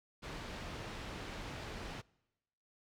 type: low-pass noise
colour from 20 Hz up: pink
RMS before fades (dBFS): -45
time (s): 0.22-2.02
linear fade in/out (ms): 20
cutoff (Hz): 4200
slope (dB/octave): 12
effects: noise-tail reverb RT60 1.0 s tail -25 dB re dry